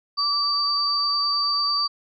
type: tone pair together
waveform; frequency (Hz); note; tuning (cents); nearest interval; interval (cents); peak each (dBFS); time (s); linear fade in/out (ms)
sine; 1161 / 4635; D6 / D8; -20 / -24; 2 octaves; 2396; -25 / -21; 0.17-1.88; 20
effects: none